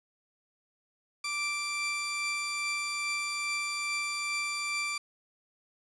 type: tone pair together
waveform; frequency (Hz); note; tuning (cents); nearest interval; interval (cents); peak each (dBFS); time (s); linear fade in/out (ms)
sawtooth; 1173.3 / 2349; D6 / D7; -2 / 0; octave; 1202; -34 / -28; 1.24-4.98; 5
effects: resampled to 22050 Hz + 9-bit